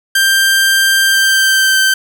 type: tone with pitch glide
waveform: sawtooth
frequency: 1580 to 1554.7 Hz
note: G6 to G6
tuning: +13 to -15 cents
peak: -5 dBFS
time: 0.15-1.94 s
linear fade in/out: 5 ms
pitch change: -28 cents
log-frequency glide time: 1.04-1.78 s
effects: 7-bit